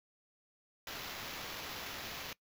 blue noise with sample-and-hold, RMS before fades -44 dBFS, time 0.87-2.33 s, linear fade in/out 2 ms, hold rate 8820 Hz, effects noise-tail reverb RT60 0.1 s tail -21 dB re dry

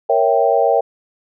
sine chord, A# diminished seventh, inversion none, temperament equal, 466.2 / 554.4 / 659.3 / 784 Hz, A#4 / C#5 / E5 / G5, 0 / 0 / 0 / 0 cents, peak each -17 dBFS, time 0.09-0.81 s, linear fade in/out 10 ms, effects none

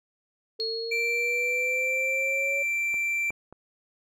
sine linear sweep, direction up, 441.8 to 559 Hz, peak -31 dBFS, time 0.59-2.63 s, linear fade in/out 10 ms
sine tone with exponential decay, 4311 Hz, C#8, 49 cents flat, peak -27 dBFS, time 0.6-1.89 s, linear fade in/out 0 ms, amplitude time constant 280 ms
triangle tone, 2349 Hz, D7, in tune, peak -23 dBFS, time 0.91-3.31 s, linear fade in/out 10 ms
clicks, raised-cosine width 1 ms, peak -30 / -25 / -31 dBFS, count 3, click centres 2.942 / 3.305 / 3.526 s
effects none

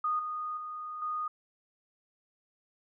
sine tone with level steps, 1234 Hz, D#6, 15 cents flat, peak -27 / -33 / -37 / -31 dBFS, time 0.04-1.28 s, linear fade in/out 5 ms, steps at 0.19 / 0.57 / 1.02 s, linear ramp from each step 2 ms, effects none

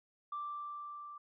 sine tone with level ramp, 1174.7 Hz, D6, in tune, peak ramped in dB -36 to -46 dBFS, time 0.32-1.18 s, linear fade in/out 5 ms, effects tanh soft clip ceiling -33 dBFS

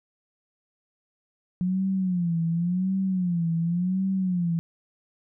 sine tone with vibrato, 178.1 Hz, F3, 34 cents sharp, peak -22 dBFS, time 1.61-4.59 s, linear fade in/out 0 ms, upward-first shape sine, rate 0.91 Hz, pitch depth 130 cents each way, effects none

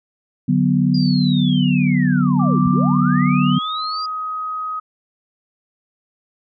sine chord, B minor, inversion first, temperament equal, 146.83 / 185 / 246.9 Hz, D3 / F#3 / B3, 0 / 0 / 0 cents, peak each -18 / -17 / -17 dBFS, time 0.48-3.59 s, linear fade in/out 10 ms
sine linear two-way sweep, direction down then up, 4883 to 69.4 to 4883 Hz, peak -26 dBFS, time 0.94-4.06 s, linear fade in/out 5 ms, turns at 2.67 s
sine tone with pitch glide, 1174.7 to 1259 Hz, D6 to D#6, 0 to +20 cents, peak -22 dBFS, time 2.39-4.8 s, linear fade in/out 10 ms, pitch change +120 cents, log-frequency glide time 2.62-3.66 s
effects none

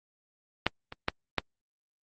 clicks, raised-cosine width 0.3 ms, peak -7 / -23 / -9 / -8 dBFS, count 4, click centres 0.666 / 0.924 / 1.084 / 1.383 s, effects Opus 24 kbps

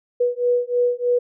sine beating tone pair, 486.6 / 489.8 Hz, B4 / B4, -26 / -14 cents, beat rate 3.2 Hz, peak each -20 dBFS, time 0.2-1.19 s, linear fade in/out 10 ms, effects none

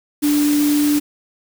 sine tone in noise, 293.7 Hz, D4, in tune, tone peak -13 dBFS, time 0.22-1 s, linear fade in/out 20 ms, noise white, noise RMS -26 dBFS, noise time 0.22-1 s, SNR +10 dB, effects none

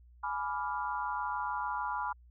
sine chord, G# diminished seventh, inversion none, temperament equal with one note detuned, 841.2 / 987.8 / 1174.7 / 1396.9 Hz, G#5 / B5 / D6 / F6, +22 / 0 / 0 / 0 cents, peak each -38 / -35 / -40 / -40 dBFS, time 0.23-2.13 s, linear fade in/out 10 ms, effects added 60 Hz sine -55 dBFS peak until 2.3 s

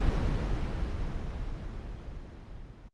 brown noise with level ramp, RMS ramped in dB -25 to -47 dBFS, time 0-2.89 s, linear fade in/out 10 ms, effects low-pass 5000 Hz 12 dB/octave + Opus 24 kbps

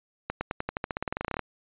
accelerating click train, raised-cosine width 0.5 ms, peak -14 dBFS, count 20, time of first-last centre 0.3-1.393 s, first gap 110 ms, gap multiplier 0.92, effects resampled to 8000 Hz

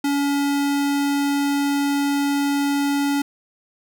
square tone, 283.1 Hz, C#4, 37 cents sharp, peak -19 dBFS, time 0.04-3.22 s, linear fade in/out 5 ms, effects none

